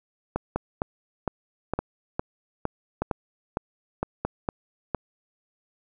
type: two click trains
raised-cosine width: 1 ms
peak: -11 / -11 dBFS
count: 4 / 11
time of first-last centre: 0.56-4.25 / 0.36-4.947 s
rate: 0.813 / 2.18 Hz
effects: none

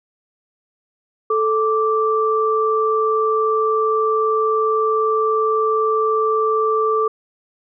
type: tone pair together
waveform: sine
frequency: 438.1 / 1171.3 Hz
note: A4 / D6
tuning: -7 / -5 cents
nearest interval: octave + perfect fourth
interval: 1702 cents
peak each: -17 / -18 dBFS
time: 1.3-7.08 s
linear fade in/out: 5 ms
effects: none

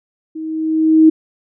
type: tone with level ramp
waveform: sine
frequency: 316.8 Hz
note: D#4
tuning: 31 cents sharp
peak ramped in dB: -24 to -3 dBFS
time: 0.35-1.1 s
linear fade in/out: 10 ms
effects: none

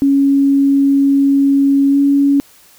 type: tone with pitch glide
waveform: sine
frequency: 277.2 to 280.7 Hz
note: C#4 to C#4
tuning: 0 to +22 cents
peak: -8 dBFS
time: 0.02-2.4 s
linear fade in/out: 0 ms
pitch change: +22 cents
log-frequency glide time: 1.9-1.97 s
effects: white hiss -46 dBFS RMS until 2.78 s

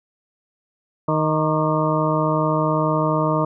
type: harmonic tone with a mistuned harmonic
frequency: 155.56 Hz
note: D#3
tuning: in tune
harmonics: 1 / 2 / 3 / 4 / 6 / 7 / 8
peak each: -22 / -24 / -27 / -23 / -26 / -26 / -27 dBFS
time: 1.08-3.45 s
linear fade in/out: 5 ms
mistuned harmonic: 8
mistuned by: -62 cents
effects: none

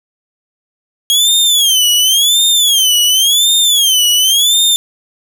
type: tone with vibrato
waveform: sawtooth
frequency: 3266 Hz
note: G#7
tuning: 30 cents flat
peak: -5 dBFS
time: 1.1-4.76 s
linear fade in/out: 0 ms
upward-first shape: sine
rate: 0.92 Hz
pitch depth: 190 cents each way
effects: none

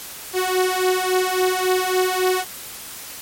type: beating tone pair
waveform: sawtooth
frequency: 367.7 / 371.3 Hz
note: F#4 / F#4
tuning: -11 / +6 cents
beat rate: 3.6 Hz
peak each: -17 / -16 dBFS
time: 0.33-2.45 s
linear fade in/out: 50 ms
effects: white hiss -35 dBFS RMS until 3.21 s + MP3 64 kbps

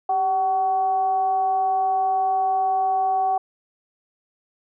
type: tone with frequency modulation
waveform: sine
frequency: 759 Hz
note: F#5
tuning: 44 cents sharp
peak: -18 dBFS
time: 0.09-3.38 s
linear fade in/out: 5 ms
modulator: 365 Hz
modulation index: 0.31
effects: none

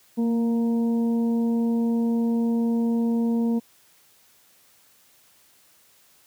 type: harmonic tone with a mistuned harmonic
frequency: 233.1 Hz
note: A#3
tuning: in tune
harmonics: 1 / 2 / 3 / 4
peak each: -20 / -31 / -42 / -42 dBFS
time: 0.17-3.6 s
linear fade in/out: 20 ms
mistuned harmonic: 1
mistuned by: -16 cents
effects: white hiss -58 dBFS RMS until 6.26 s + high-pass 60 Hz 12 dB/octave

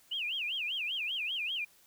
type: tone with vibrato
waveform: sine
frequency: 2794 Hz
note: F7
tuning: in tune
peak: -32 dBFS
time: 0.11-1.65 s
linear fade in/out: 10 ms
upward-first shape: sine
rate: 5.1 Hz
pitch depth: 270 cents each way
effects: white hiss -63 dBFS RMS until 1.86 s

